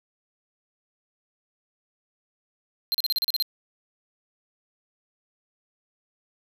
square tone bursts, 4156 Hz, C8, 12 cents flat, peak -22 dBFS, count 9, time 2.92-3.424 s, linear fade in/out 0 ms, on 24 ms, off 36 ms, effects none

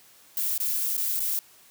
violet noise with dropouts, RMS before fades -27 dBFS, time 0.37-1.39 s, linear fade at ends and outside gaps 1 ms, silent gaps 0.578-0.601 / 0.968-0.978 / 1.196-1.202 s, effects white hiss -55 dBFS RMS until 1.7 s + high-pass 80 Hz 12 dB/octave

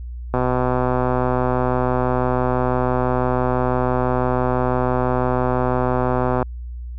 click train, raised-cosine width 1 ms, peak -6 dBFS, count 768, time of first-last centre 0.34-6.427 s, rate 126 Hz, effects added 60 Hz sine -28 dBFS peak until 6.98 s

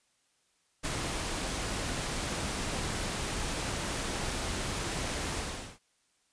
pink noise with ADSR envelope, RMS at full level -32 dBFS, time 0.83-5.79 s, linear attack 23 ms, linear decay 34 ms, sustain -2 dB, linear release 420 ms, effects white hiss -72 dBFS RMS until 6.32 s + resampled to 22050 Hz

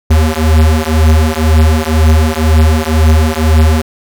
square beating tone pair, 77.5 / 79.5 Hz, D#2 / D#2, -6 / +38 cents, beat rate 2 Hz, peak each -10 dBFS, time 0.1-3.82 s, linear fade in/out 10 ms, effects none

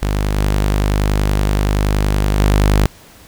sawtooth tone with level steps, 50.6 Hz, G#1, 44 cents flat, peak -11 / -9 / -6 dBFS, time 0.02-2.86 s, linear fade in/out 0 ms, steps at 0.37 / 2.39 s, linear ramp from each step 10 ms, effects pink hiss -43 dBFS RMS until 3.27 s

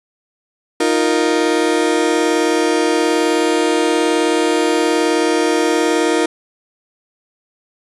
35% pulse chord, Eb suspended second, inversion none, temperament just, 311.1 / 350 / 466.7 Hz, Eb4 / F4 / Bb4, 0 / +4 / +2 cents, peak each -16 dBFS, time 0.8-6.26 s, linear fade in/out 5 ms, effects resampled to 24000 Hz + 8-bit

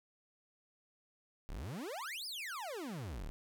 40% pulse exponential two-way sweep, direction up then down, 30.45 to 5274 to 30.45 Hz, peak -40 dBFS, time 1.49-3.3 s, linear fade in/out 0 ms, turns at 2.26 s, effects none

